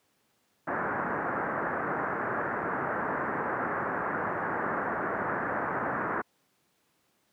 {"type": "low-pass noise", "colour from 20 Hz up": "white", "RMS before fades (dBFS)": -31, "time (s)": [0.67, 6.22], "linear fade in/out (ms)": 10, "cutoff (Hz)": 1700, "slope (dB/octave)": 48, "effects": ["pink hiss -71 dBFS RMS until 7.32 s", "high-pass 150 Hz 12 dB/octave"]}